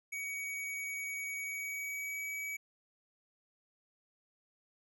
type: tone with pitch glide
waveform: square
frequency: 2255 to 2277 Hz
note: C#7 to C#7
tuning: +29 to +46 cents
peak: -38 dBFS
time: 0.12-2.57 s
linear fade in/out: 10 ms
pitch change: +17 cents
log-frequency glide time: 1.43-2.26 s
effects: none